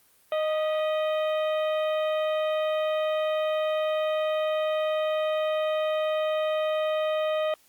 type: harmonic tone with a mistuned harmonic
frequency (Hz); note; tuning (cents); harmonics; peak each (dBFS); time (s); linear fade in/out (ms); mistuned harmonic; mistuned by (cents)
620; D#5; -6; 1 / 2 / 3 / 4 / 5 / 6; -24 / -34 / -40 / -41 / -41 / -46; 0.32-7.54; 2; 3; +69
effects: white hiss -61 dBFS RMS until 7.68 s + Opus 32 kbps